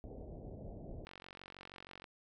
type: low-pass noise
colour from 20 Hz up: pink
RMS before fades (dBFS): -48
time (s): 0.04-1.05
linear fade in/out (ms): 0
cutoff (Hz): 690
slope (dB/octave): 48
type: click train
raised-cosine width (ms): 0.3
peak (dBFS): -34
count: 46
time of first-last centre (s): 1.07-2.042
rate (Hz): 46.3
effects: none